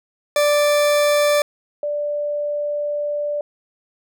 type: tone pair in turn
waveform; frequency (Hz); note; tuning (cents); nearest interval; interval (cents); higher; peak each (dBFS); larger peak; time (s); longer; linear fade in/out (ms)
40% pulse / sine; 587.3 / 587.3; D5 / D5; 0 / 0; unison; 0; neither; -13 / -20; first; 0.36-1.42 / 1.83-3.41; second; 2
effects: none